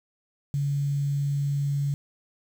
sine tone with quantisation, 141.8 Hz, C#3, 40 cents sharp, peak -23 dBFS, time 0.54-1.94 s, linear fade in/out 0 ms, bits 8, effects none

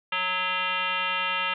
sine tone with frequency modulation, 2030 Hz, B6, 47 cents sharp, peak -24 dBFS, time 0.12-1.54 s, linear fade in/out 5 ms, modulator 370 Hz, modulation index 3.1, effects none

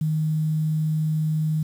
sine tone with quantisation, 155.7 Hz, D#3, 2 cents sharp, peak -20 dBFS, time 0.01-1.63 s, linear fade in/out 5 ms, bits 8, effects none

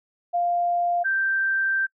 sine tone pair in turn, 698.5 / 1568.1 Hz, F5 / G6, 0 / 0 cents, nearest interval octave + major second, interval 1400 cents, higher second, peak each -20 dBFS, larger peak neither, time 0.33-1.04 / 1.04-1.87 s, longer second, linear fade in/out 20 ms, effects noise-tail reverb RT60 0.1 s tail -24 dB re dry

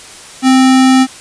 sine tone with sample-and-hold, 259.9 Hz, C4, 11 cents flat, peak -4 dBFS, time 0.42-1.07 s, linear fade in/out 50 ms, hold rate 1050 Hz, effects white hiss -33 dBFS RMS until 1.2 s + resampled to 22050 Hz

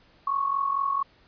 sine tone with amplitude modulation, 1106 Hz, C#6, 4 cents flat, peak -20 dBFS, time 0.27-1.03 s, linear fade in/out 5 ms, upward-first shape sine, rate 44.4 Hz, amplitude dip 70%, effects pink hiss -59 dBFS RMS until 1.27 s + resampled to 11025 Hz

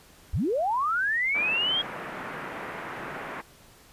sine linear sweep, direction up, 41.86 to 3300 Hz, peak -23 dBFS, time 0.33-1.82 s, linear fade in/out 10 ms
white band-pass noise, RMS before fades -37 dBFS, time 1.34-3.42 s, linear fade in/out 20 ms, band 130 to 1900 Hz, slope 24 dB/octave
effects pink hiss -54 dBFS RMS until 3.92 s + resampled to 32000 Hz

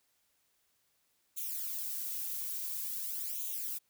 violet noise with flanger, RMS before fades -38 dBFS, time 1.36-3.79 s, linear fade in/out 20 ms, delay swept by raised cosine 0.29 to 2.69 ms, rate 0.48 Hz, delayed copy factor +0.85, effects white hiss -75 dBFS RMS until 3.89 s

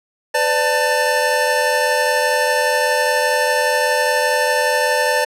square tone cluster, 505 / 590 / 889 / 1782 Hz, B4 / D5 / A5 / A6, +39 / +8 / +18 / +22 cents, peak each -21 dBFS, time 0.34-5.25 s, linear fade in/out 10 ms, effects low-pass 12000 Hz 12 dB/octave

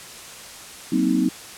sine chord, C half-diminished seventh, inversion second, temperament just, 188.37 / 235.5 / 261.6 / 314 Hz, Gb3 / Bb3 / C4 / Eb4, +31 / +18 / 0 / +16 cents, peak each -24 / -24 / -21 / -22 dBFS, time 0.92-1.29 s, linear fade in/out 5 ms, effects white hiss -39 dBFS RMS until 1.57 s + low-pass 10000 Hz 12 dB/octave

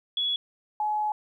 sine tone pair in turn, 3378 / 847.4 Hz, G#7 / G#5, +29 / +35 cents, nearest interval 2 octaves, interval 2394 cents, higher first, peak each -24 dBFS, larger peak neither, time 0.17-0.36 / 0.8-1.12 s, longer second, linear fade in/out 2 ms, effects 11-bit

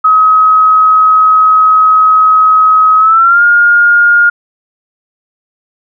sine tone with pitch glide, 1272 to 1419.5 Hz, D#6 to F6, +38 to +28 cents, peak -3 dBFS, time 0.04-4.3 s, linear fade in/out 10 ms, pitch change +190 cents, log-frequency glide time 2.98-3.43 s, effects none

